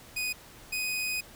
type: tone pair in turn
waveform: sawtooth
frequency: 2489 / 2499 Hz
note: D#7 / D#7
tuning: 0 / +7 cents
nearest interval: unison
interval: 7 cents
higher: second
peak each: -26 dBFS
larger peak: neither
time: 0.16-0.33 / 0.72-1.21 s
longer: second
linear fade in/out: 10 ms
effects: pink hiss -51 dBFS RMS until 1.35 s